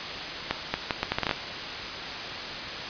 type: accelerating click train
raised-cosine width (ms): 0.3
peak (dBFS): -8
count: 10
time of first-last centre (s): 0.51-1.312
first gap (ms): 230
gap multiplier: 0.73
effects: white hiss -33 dBFS RMS until 2.89 s + resampled to 11025 Hz